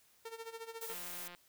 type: tone with tremolo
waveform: sawtooth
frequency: 454.5 Hz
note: A#4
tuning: 44 cents flat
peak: -38 dBFS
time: 0.25-0.95 s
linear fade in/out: 5 ms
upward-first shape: sine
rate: 14 Hz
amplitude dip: 80%
type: noise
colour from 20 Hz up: blue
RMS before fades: -45 dBFS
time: 0.81-1.28 s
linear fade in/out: 5 ms
type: click train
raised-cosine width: 0.3 ms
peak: -35 dBFS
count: 80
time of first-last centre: 0.9-1.349 s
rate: 176 Hz
effects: white hiss -68 dBFS RMS until 1.48 s